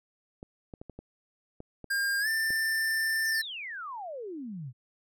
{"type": "clicks", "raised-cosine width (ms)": 2, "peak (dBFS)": -29, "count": 8, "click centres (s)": [0.429, 0.738, 0.815, 0.897, 0.99, 1.604, 1.843, 2.505]}
{"type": "tone with pitch glide", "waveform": "square", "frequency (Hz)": [1608, 1784.2], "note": ["G6", "A6"], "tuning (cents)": [44, 24], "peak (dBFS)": -27, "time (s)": [1.9, 3.42], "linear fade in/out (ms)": 10, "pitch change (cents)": 180, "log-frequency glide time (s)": [2.2, 2.28]}
{"type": "exponential sweep", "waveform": "sine", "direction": "down", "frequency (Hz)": [6560, 115.8], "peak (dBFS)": -36, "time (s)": [3.24, 4.73], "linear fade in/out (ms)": 50}
{"effects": []}